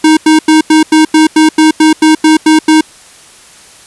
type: tone bursts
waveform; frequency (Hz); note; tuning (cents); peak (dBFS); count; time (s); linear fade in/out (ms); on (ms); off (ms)
square; 313; D#4; +10; -3; 13; 0.04-2.81; 5; 130; 90
effects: white hiss -37 dBFS RMS until 3.86 s + resampled to 24000 Hz